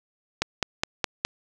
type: click train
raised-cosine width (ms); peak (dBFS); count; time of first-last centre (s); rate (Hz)
0.2; -5; 5; 0.42-1.25; 4.82
effects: none